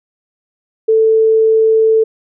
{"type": "tone", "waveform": "sine", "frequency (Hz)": 442.7, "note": "A4", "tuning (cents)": 11, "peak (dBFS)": -7, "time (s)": [0.88, 2.04], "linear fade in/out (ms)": 10, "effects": []}